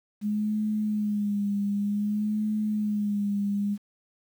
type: tone with vibrato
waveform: sine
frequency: 207.7 Hz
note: G#3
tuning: in tune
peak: -24 dBFS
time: 0.21-3.78 s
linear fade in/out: 50 ms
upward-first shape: sine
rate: 0.54 Hz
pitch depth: 49 cents each way
effects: 9-bit

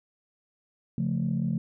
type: chord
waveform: sine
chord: Db augmented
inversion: none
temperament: equal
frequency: 138.59 / 174.61 / 220 Hz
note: Db3 / F3 / A3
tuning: 0 / 0 / 0 cents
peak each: -29 / -28 / -29 dBFS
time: 0.98-1.58 s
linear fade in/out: 2 ms
effects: tanh soft clip ceiling -18 dBFS

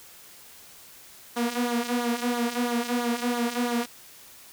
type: tone with flanger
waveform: sawtooth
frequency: 240 Hz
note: B3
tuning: 49 cents flat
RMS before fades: -27 dBFS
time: 1.36-3.86 s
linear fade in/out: 10 ms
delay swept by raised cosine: 0.37 to 4.27 ms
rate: 3 Hz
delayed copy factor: -0.7
effects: white hiss -49 dBFS RMS until 4.52 s

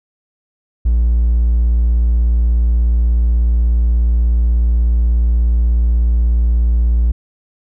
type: tone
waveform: triangle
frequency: 58.27 Hz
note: A#1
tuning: in tune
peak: -7 dBFS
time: 0.85-7.12 s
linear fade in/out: 10 ms
effects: tanh soft clip ceiling -4 dBFS

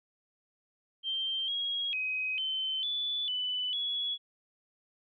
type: tone with pitch steps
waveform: sine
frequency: 3146 / 3295 / 2524 / 3074 / 3467 / 2993 / 3373 Hz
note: G7 / G#7 / D#7 / G7 / A7 / F#7 / G#7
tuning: +6 / -14 / +24 / -35 / -26 / +19 / +26 cents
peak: -30 dBFS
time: 1.03-4.18 s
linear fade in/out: 50 ms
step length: 450 ms
effects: none

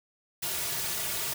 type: noise with comb filter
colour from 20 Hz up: white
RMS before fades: -32 dBFS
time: 0.42-1.34 s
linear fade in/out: 10 ms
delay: 3.8 ms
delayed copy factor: -0.7
effects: none

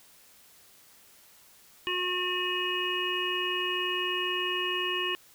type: harmonic tone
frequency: 362.1 Hz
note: F#4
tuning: 37 cents flat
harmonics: 1 / 3 / 5 / 7 / 8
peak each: -34 / -35 / -36 / -35 / -31 dBFS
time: 1.87-5.15 s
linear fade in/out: 0 ms
effects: white hiss -57 dBFS RMS until 5.34 s

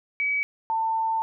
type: tone pair in turn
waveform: sine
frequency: 2277 / 894.5 Hz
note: C#7 / A5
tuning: +46 / +28 cents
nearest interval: octave + major third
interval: 1618 cents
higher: first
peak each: -22 dBFS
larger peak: neither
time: 0.2-0.43 / 0.7-1.22 s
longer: second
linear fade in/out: 0 ms
effects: none

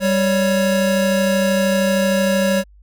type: tone pair together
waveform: square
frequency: 196 / 555 Hz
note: G3 / C#5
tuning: 0 / +2 cents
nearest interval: octave + tritone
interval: 1802 cents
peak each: -18 dBFS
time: 0-2.64 s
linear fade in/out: 50 ms
effects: added 50 Hz sine -44 dBFS peak until 2.82 s

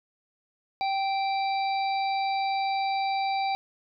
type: harmonic tone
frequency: 781 Hz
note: G5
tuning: 7 cents flat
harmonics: 1 / 3 / 5 / 6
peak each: -25 / -35 / -39 / -41 dBFS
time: 0.81-3.55 s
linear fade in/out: 0 ms
effects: none

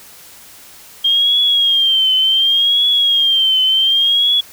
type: tone with vibrato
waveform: sine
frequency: 3210 Hz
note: G7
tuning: 40 cents sharp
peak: -10 dBFS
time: 1.04-4.41 s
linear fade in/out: 10 ms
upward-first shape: triangle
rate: 0.68 Hz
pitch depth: 93 cents each way
effects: white hiss -40 dBFS RMS until 4.52 s

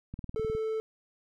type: click train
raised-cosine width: 5 ms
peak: -26 dBFS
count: 9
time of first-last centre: 0.14-0.55 s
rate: 19.5 Hz
type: tone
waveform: triangle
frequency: 440 Hz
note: A4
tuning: in tune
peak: -27 dBFS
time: 0.36-0.8 s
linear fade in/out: 0 ms
effects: none

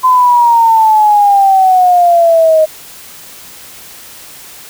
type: exponential sweep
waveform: sine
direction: down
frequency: 1028 to 622.3 Hz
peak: -4 dBFS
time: 0.03-2.66 s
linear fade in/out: 20 ms
effects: white hiss -33 dBFS RMS until 4.69 s

